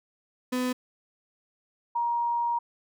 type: tone pair in turn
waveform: 35% pulse / sine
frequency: 251.7 / 944.5 Hz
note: B3 / A#5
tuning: +33 / +22 cents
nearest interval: octave + major seventh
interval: 2289 cents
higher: second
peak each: -24 dBFS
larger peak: neither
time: 0.52-0.73 / 1.95-2.59 s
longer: second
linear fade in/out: 10 ms
effects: none